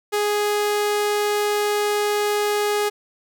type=tone; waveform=sawtooth; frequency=415.3 Hz; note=G#4; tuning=in tune; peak=-15 dBFS; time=0.12-2.9 s; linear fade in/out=20 ms; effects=none